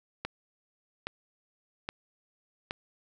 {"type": "click train", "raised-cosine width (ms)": 0.3, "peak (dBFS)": -17, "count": 4, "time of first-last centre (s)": [0.25, 2.709], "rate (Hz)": 1.22, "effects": []}